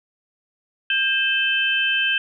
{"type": "tone cluster", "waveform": "sine", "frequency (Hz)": [1595, 2615, 3088], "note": ["G6", "E7", "G7"], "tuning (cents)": [30, -15, -27], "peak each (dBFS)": -22, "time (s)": [0.9, 2.18], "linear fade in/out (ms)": 2, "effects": []}